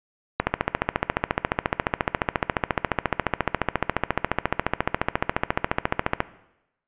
click train, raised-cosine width 0.5 ms, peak -4 dBFS, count 84, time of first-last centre 0.4-6.204 s, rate 14.3 Hz, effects noise-tail reverb RT60 0.9 s tail -17 dB re dry + resampled to 8000 Hz

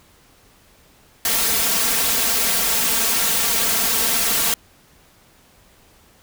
white noise with comb filter, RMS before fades -19 dBFS, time 1.25-4.54 s, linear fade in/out 2 ms, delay 4.4 ms, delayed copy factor +0.9, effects pink hiss -53 dBFS RMS until 6.22 s

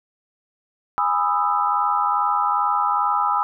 sine chord, E major seventh, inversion first, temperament just, 824.1 / 988.9 / 1236.1 / 1318.5 Hz, G#5 / B5 / D#6 / E6, -14 / +2 / -12 / 0 cents, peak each -23 dBFS, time 0.98-3.43 s, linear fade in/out 0 ms, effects none

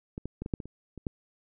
clicks, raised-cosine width 3 ms, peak -23 / -22 / -22 / -22 / -15 / -25 / -30 / -29 / -18 dBFS, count 9, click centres 0.179 / 0.256 / 0.42 / 0.461 / 0.538 / 0.602 / 0.656 / 0.977 / 1.068 s, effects none

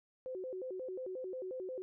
sine tone with vibrato, 437.5 Hz, A4, 10 cents flat, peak -39 dBFS, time 0.26-1.82 s, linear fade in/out 0 ms, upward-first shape square, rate 5.6 Hz, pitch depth 280 cents each way, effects none

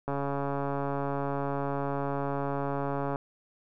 click train, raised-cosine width 1 ms, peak -18 dBFS, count 432, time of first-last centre 0.08-3.159 s, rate 140 Hz, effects none

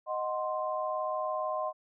sine chord, C diminished, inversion first, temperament equal, 622.3 / 740 / 1046.5 Hz, Eb5 / Gb5 / C6, 0 / 0 / 0 cents, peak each -33 / -37 / -34 dBFS, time 0.06-1.73 s, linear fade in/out 50 ms, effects none

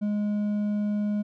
triangle tone with hard clipping, 207.7 Hz, G#3, in tune, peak -25 dBFS, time 0.01-1.23 s, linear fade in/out 20 ms, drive 7 dB, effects none

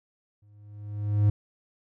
triangle tone with exponential growth, 103.83 Hz, G#2, in tune, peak -14 dBFS, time 0.42-1.3 s, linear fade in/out 5 ms, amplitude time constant 190 ms, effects none

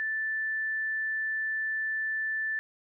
sine tone, 1760 Hz, A6, in tune, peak -28 dBFS, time 0-2.59 s, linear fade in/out 0 ms, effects none

